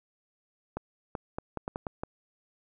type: clicks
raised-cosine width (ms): 1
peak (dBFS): -19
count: 8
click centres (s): 0.77 / 1.152 / 1.385 / 1.573 / 1.679 / 1.759 / 1.868 / 2.035
effects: none